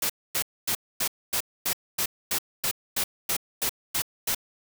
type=noise bursts; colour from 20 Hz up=white; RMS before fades=-26 dBFS; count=14; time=0.02-4.348 s; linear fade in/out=5 ms; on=77 ms; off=250 ms; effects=none